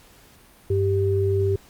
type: tone pair together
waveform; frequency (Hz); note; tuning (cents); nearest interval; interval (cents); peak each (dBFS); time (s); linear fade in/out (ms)
sine; 97.27 / 392; G2 / G4; -13 / 0; 2 octaves; 2413; -21; 0.7-1.56; 5
effects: pink hiss -52 dBFS RMS until 1.69 s + Opus 48 kbps